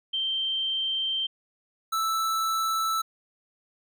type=tone pair in turn; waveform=sine / square; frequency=3136 / 1318.5 Hz; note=G7 / E6; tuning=0 / 0 cents; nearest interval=octave + minor third; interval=1500 cents; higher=first; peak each=-25 dBFS; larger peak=neither; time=0.13-1.27 / 1.92-3.02 s; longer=first; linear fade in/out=10 ms; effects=none